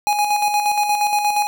square tone with tremolo, 830.6 Hz, G#5, in tune, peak -15 dBFS, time 0.07-1.47 s, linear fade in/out 0 ms, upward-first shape square, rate 8.5 Hz, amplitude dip 45%, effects none

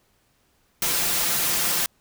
white noise with comb filter, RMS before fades -23 dBFS, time 0.82-1.86 s, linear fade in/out 2 ms, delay 5.8 ms, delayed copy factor +0.6, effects pink hiss -65 dBFS RMS until 2 s

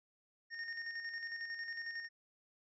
square tone with tremolo, 1840 Hz, A#6, 23 cents flat, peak -40 dBFS, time 0.5-2.09 s, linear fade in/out 50 ms, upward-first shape square, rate 11 Hz, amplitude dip 45%, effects resampled to 16000 Hz

